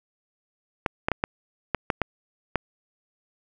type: clicks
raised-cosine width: 0.5 ms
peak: -7 dBFS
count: 8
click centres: 0.862 / 1.085 / 1.117 / 1.239 / 1.747 / 1.902 / 2.017 / 2.557 s
effects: none